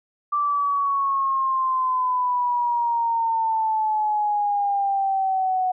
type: exponential sweep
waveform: sine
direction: down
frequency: 1174.7 to 737 Hz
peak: -19 dBFS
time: 0.32-5.72 s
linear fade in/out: 10 ms
effects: none